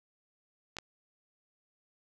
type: clicks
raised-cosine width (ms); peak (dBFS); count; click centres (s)
0.2; -22; 2; 0.768 / 0.786
effects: none